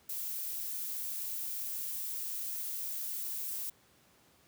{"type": "noise", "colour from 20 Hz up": "violet", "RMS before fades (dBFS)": -38, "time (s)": [0.09, 3.7], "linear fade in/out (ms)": 5, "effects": ["pink hiss -65 dBFS RMS until 4.47 s", "high-pass 80 Hz 12 dB/octave"]}